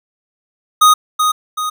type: tone with echo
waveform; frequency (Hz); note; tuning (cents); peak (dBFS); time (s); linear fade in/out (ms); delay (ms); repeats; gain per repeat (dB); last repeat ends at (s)
square; 1244.5; D#6; 0; -6; 0.81-0.94; 10; 380; 2; -6; 1.7
effects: none